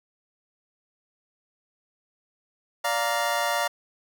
25% pulse chord, Bb major, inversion first, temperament just, 582.7 / 699.2 / 932.3 Hz, D5 / F5 / Bb5, -14 / +2 / 0 cents, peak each -25 / -24 / -24 dBFS, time 2.84-3.68 s, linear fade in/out 10 ms, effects none

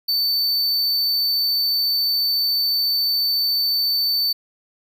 square tone, 4537 Hz, C#8, 39 cents sharp, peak -18 dBFS, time 0.08-4.33 s, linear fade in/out 10 ms, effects none

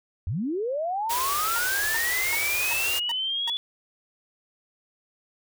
sine linear sweep, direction up, 72 to 3452 Hz, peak -25 dBFS, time 0.27-3.57 s, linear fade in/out 0 ms
white band-stop noise, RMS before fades -29 dBFS, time 1.09-3 s, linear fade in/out 20 ms, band 120 to 320 Hz, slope 48 dB/octave
sawtooth tone bursts, 932.3 Hz, A#5, in tune, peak -27 dBFS, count 6, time 1.56-3.498 s, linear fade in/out 0 ms, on 23 ms, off 360 ms
effects none

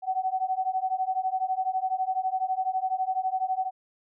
sine beating tone pair, 747 / 759 Hz, F#5 / F#5, +16 / +44 cents, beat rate 12 Hz, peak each -28 dBFS, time 0.02-3.71 s, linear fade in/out 50 ms, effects none

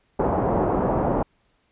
white low-pass noise, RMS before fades -22 dBFS, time 0.19-1.23 s, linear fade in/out 5 ms, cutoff 830 Hz, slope 24 dB/octave, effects pink hiss -66 dBFS RMS until 1.71 s + resampled to 8000 Hz

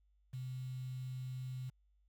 sine tone with quantisation, 128.4 Hz, C3, 32 cents flat, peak -40 dBFS, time 0.33-1.7 s, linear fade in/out 10 ms, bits 10, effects added 50 Hz sine -69 dBFS peak until 2.08 s

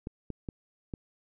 clicks, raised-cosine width 3 ms, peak -23 dBFS, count 4, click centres 0.071 / 0.303 / 0.488 / 0.938 s, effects none

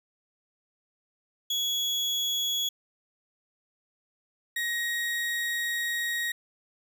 35% pulse tone pair in turn, 3360 / 1885.7 Hz, G#7 / A#6, +19 / +19 cents, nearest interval minor seventh, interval 1000 cents, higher first, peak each -24 / -26 dBFS, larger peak first, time 1.5-2.69 / 4.56-6.32 s, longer second, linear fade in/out 5 ms, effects none

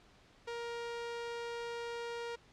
sawtooth tone, 470 Hz, A#4, 14 cents sharp, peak -35 dBFS, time 0.47-2.36 s, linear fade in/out 10 ms, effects pink hiss -63 dBFS RMS until 2.52 s + low-pass 5000 Hz 12 dB/octave

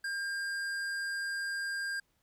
sine tone with hard clipping, 1603 Hz, G6, 38 cents sharp, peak -35 dBFS, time 0.04-2 s, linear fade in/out 5 ms, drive 12 dB, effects pink hiss -75 dBFS RMS until 2.22 s

